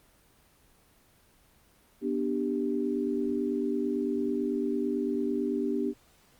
sine chord, G major, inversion first, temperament just, 245 / 294 / 392 Hz, B3 / D4 / G4, -14 / +2 / 0 cents, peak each -31 dBFS, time 2.01-5.94 s, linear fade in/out 50 ms, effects pink hiss -62 dBFS RMS until 6.39 s + Opus 24 kbps

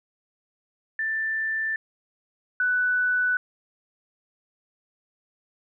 sine tone pair in turn, 1772 / 1490.1 Hz, A6 / F#6, +12 / +12 cents, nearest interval minor third, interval 300 cents, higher first, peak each -24 / -20 dBFS, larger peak second, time 0.99-1.76 / 2.6-3.37 s, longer neither, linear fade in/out 2 ms, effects none

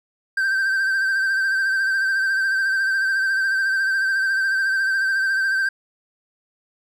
triangle tone with vibrato, 1564 Hz, G6, 4 cents flat, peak -16 dBFS, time 0.37-5.69 s, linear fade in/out 5 ms, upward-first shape sine, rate 14 Hz, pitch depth 37 cents each way, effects none

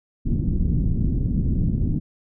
pink low-pass noise, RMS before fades -21 dBFS, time 0.25-2 s, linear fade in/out 20 ms, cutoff 250 Hz, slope 24 dB/octave, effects none

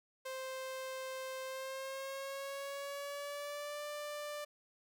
sawtooth tone with pitch glide, 523.3 to 590.8 Hz, C5 to D5, 0 to +10 cents, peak -37 dBFS, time 0.25-4.45 s, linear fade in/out 10 ms, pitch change +210 cents, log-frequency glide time 1.44-3.84 s, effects none

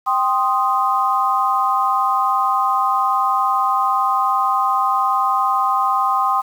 sine chord, C minor, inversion second, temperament equal, 784 / 1046.5 / 1244.5 Hz, G5 / C6 / Eb6, 0 / 0 / 0 cents, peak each -20 / -18 / -19 dBFS, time 0.06-6.42 s, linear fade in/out 20 ms, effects 7-bit

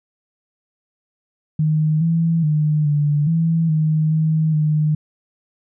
sine tone with pitch steps, 154.8 / 165.3 / 151.9 / 147.1 / 164.2 / 155.7 / 157.6 / 152.8 Hz, D#3 / E3 / D#3 / D3 / E3 / D#3 / D#3 / D#3, -9 / +5 / -41 / +3 / -6 / +2 / +23 / -31 cents, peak -14 dBFS, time 1.59-4.95 s, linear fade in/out 5 ms, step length 420 ms, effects none

